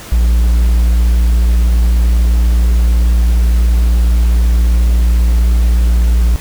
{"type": "tone", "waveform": "triangle", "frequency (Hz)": 58.27, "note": "A#1", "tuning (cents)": 0, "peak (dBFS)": -5, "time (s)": [0.12, 6.36], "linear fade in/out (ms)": 0, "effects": ["pink hiss -31 dBFS RMS until 6.4 s"]}